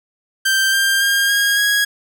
sawtooth tone with pitch steps, 1568 / 1589 / 1610.2 / 1631.8 / 1653.6 Hz, G6 / G6 / G6 / G#6 / G#6, 0 / +23 / +46 / -31 / -8 cents, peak -10 dBFS, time 0.45-1.85 s, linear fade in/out 10 ms, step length 280 ms, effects none

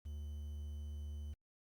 triangle tone with quantisation, 73.8 Hz, D2, 9 cents sharp, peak -40 dBFS, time 0.05-1.34 s, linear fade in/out 10 ms, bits 11, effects Opus 48 kbps

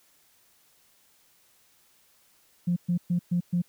sine tone bursts, 175.2 Hz, F3, 6 cents sharp, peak -21 dBFS, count 5, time 2.67-3.62 s, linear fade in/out 10 ms, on 94 ms, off 120 ms, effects tanh soft clip ceiling -17 dBFS + white hiss -63 dBFS RMS until 3.68 s

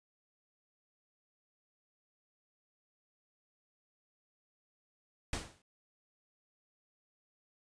pink noise with exponential decay, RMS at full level -34 dBFS, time 5.33-5.62 s, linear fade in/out 2 ms, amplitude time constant 63 ms, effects resampled to 22050 Hz

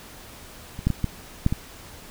clicks, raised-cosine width 5 ms, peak -21 / -7 / -11 / -10 / -6 / -11 dBFS, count 6, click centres 0.791 / 0.87 / 0.903 / 1.043 / 1.464 / 1.525 s, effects pink hiss -44 dBFS RMS until 2.1 s

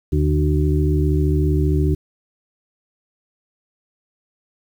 harmonic tone with a mistuned harmonic, 75 Hz, D2, 37 cents sharp, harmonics 1 / 2 / 4 / 5, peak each -17 / -20 / -23 / -24 dBFS, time 0.12-1.95 s, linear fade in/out 10 ms, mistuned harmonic 1, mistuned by +43 cents, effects 8-bit

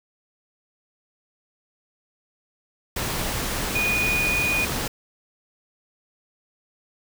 sine tone in noise, 2463 Hz, D#7, 18 cents flat, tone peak -21 dBFS, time 3.75-4.65 s, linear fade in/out 5 ms, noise pink, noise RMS -27 dBFS, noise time 2.96-4.88 s, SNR +3 dB, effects none

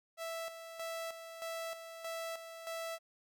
sawtooth tone with tremolo, 659.3 Hz, E5, in tune, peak -35 dBFS, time 0.17-2.99 s, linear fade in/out 50 ms, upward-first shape square, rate 1.6 Hz, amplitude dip 60%, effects none

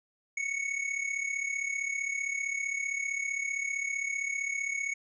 square tone with amplitude modulation, 2217 Hz, C#7, in tune, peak -28 dBFS, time 0.37-4.94 s, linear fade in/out 5 ms, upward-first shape sine, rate 35.4 Hz, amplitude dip 70%, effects resampled to 16000 Hz

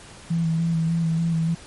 sine tone with vibrato, 164.81 Hz, E3, in tune, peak -19 dBFS, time 0.3-1.55 s, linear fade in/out 10 ms, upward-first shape square, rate 3.4 Hz, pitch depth 22 cents each way, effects pink hiss -44 dBFS RMS until 1.66 s + MP3 48 kbps

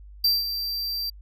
square tone with ADSR envelope, 4699 Hz, D8, in tune, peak -17 dBFS, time 0.24-1.1 s, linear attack 6 ms, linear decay 190 ms, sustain -10 dB, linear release 6 ms, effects added 50 Hz sine -42 dBFS peak until 1.21 s

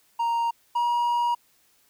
triangle tone pair in turn, 932.3 / 954.6 Hz, A#5 / A#5, 0 / +41 cents, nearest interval unison, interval 41 cents, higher second, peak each -20 / -19 dBFS, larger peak second, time 0.19-0.51 / 0.75-1.35 s, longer second, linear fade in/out 10 ms, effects white hiss -63 dBFS RMS until 1.89 s

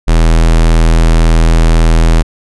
square tone, 40.93 Hz, E1, 12 cents flat, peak -5 dBFS, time 0.07-2.23 s, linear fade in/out 20 ms, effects resampled to 24000 Hz

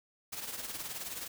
white noise with tremolo, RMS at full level -38 dBFS, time 0.32-1.28 s, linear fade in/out 10 ms, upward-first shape triangle, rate 19 Hz, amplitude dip 65%, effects none

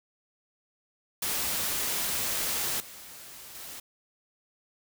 white noise with level steps, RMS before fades -30 / -46 / -42 dBFS, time 1.22-3.8 s, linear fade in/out 5 ms, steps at 2.8 / 3.55 s, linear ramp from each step 2 ms, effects none

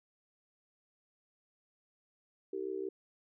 sine tone with amplitude modulation, 386.1 Hz, G4, 26 cents flat, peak -31 dBFS, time 2.53-2.89 s, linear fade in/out 5 ms, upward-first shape sine, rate 65.7 Hz, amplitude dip 95%, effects none

